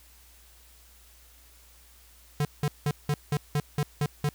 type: tone bursts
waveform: square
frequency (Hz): 146.83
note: D3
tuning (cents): 0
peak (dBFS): -24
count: 9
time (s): 2.4-4.29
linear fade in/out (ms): 2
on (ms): 50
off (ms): 180
effects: added 59 Hz sine -56 dBFS peak until 4.34 s + white hiss -57 dBFS RMS until 4.34 s